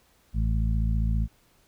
harmonic tone, 55 Hz, A1, in tune, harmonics 1 / 2 / 3 / 4, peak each -23 / -29 / -33 / -35 dBFS, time 0.33-1.28 s, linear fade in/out 50 ms, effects pink hiss -63 dBFS RMS until 1.67 s

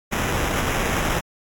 pink noise with sample-and-hold, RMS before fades -23 dBFS, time 0.11-1.21 s, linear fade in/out 20 ms, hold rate 4410 Hz, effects AAC 64 kbps

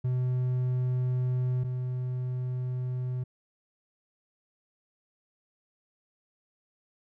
triangle tone pair in turn, 126.3 / 126.3 Hz, B2 / B2, +39 / +39 cents, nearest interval unison, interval 0 cents, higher neither, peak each -23 / -27 dBFS, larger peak first, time 0.04-1.64 / 1.64-3.24 s, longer neither, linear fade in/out 10 ms, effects none

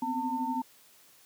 sine tone cluster, 249.1 / 261.5 / 901 Hz, B3 / C4 / A5, +15 / -1 / +41 cents, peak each -35 / -35 / -31 dBFS, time 0.02-0.62 s, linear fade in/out 5 ms, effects white hiss -59 dBFS RMS until 1.25 s + high-pass 100 Hz 12 dB/octave

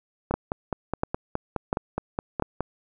two click trains, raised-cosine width 1 ms, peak -12 / -9 dBFS, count 12 / 4, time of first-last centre 0.31-2.606 / 0.34-2.423 s, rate 4.79 / 1.44 Hz, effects none

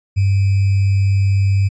sine tone with sample-and-hold, 98 Hz, G2, in tune, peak -11 dBFS, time 0.16-1.69 s, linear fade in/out 20 ms, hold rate 2450 Hz, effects resampled to 16000 Hz

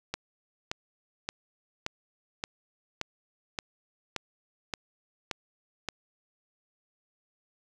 click train, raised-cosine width 0.2 ms, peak -14 dBFS, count 11, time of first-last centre 0.14-5.887 s, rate 1.74 Hz, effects none

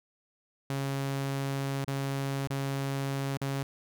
sawtooth tone with dropouts, 137.4 Hz, C#3, 15 cents flat, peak -26 dBFS, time 0.7-3.63 s, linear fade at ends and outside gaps 2 ms, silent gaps 1.846-1.877 / 2.473-2.502 / 3.373-3.415 s, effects none

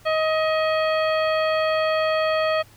harmonic tone with a mistuned harmonic, 630 Hz, D#5, 21 cents sharp, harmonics 1 / 2 / 3 / 4 / 5 / 7, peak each -20 / -26 / -30 / -32 / -34 / -37 dBFS, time 0.05-2.63 s, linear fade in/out 20 ms, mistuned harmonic 5, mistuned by +47 cents, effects added 109 Hz sine -52 dBFS peak until 2.76 s + pink hiss -52 dBFS RMS until 2.76 s

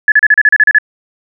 sine tone bursts, 1711 Hz, A6, 49 cents flat, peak -3 dBFS, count 10, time 0.08-0.785 s, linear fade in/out 2 ms, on 39 ms, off 35 ms, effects none

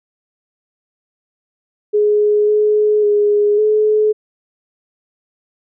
sine tone with pitch steps, 418.6 / 422.8 / 414.4 / 427.4 Hz, G#4 / G#4 / G#4 / G#4, +14 / +31 / -4 / +50 cents, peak -10 dBFS, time 1.93-4.13 s, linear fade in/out 20 ms, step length 550 ms, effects none

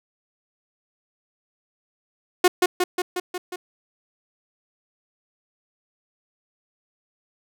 sawtooth tone with echo, 361.2 Hz, F#4, 42 cents flat, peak -8 dBFS, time 2.44-2.48 s, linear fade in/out 5 ms, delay 180 ms, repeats 6, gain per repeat -3 dB, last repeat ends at 3.56 s, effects none

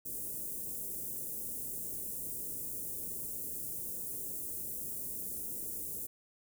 white band-stop noise, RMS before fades -40 dBFS, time 0.05-6.07 s, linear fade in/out 10 ms, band 470 to 8600 Hz, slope 24 dB/octave, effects none

